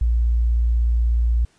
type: tone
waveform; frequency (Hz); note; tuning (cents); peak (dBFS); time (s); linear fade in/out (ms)
sine; 58.27; A#1; 0; -15; 0.01-1.45; 5
effects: pink hiss -59 dBFS RMS until 1.58 s + resampled to 22050 Hz